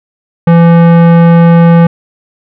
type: tone with tanh clipping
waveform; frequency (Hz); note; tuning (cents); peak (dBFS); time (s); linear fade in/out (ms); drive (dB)
sine; 168.7; E3; +40; -3; 0.47-1.87; 5; 18
effects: none